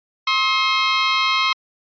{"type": "tone pair together", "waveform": "15% pulse", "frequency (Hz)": [1063.4, 1281], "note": ["C6", "E6"], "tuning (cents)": [28, -50], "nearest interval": "minor third", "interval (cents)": 322, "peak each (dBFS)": [-11, -14], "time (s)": [0.27, 1.53], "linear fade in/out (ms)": 5, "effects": ["resampled to 11025 Hz"]}